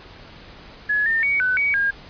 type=tone with pitch steps; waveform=sine; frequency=1693 / 1810 / 2248 / 1504 / 2261 / 1620 Hz; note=G#6 / A6 / C#7 / F#6 / C#7 / G#6; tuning=+33 / +48 / +24 / +28 / +34 / -43 cents; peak=-17 dBFS; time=0.89-1.91 s; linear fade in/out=10 ms; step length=170 ms; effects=pink hiss -43 dBFS RMS until 2.09 s + resampled to 11025 Hz